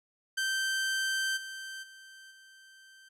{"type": "tone with level steps", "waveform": "sawtooth", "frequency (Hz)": 1558, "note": "G6", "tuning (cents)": -11, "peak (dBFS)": [-25, -36, -46, -50], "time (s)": [0.37, 3.09], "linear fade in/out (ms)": 10, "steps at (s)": [1.36, 1.82, 2.3], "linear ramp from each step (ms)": 20, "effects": ["low-pass 11000 Hz 12 dB/octave"]}